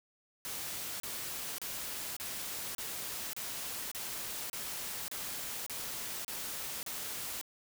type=noise bursts; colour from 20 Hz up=white; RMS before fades=-40 dBFS; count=12; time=0.45-7.413 s; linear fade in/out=0 ms; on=550 ms; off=33 ms; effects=none